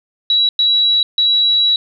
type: tone bursts at uneven times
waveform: sine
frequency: 3902 Hz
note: B7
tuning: 22 cents flat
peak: -10 dBFS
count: 3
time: 0.3-0.49 / 0.59-1.03 / 1.18-1.76 s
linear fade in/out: 2 ms
effects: none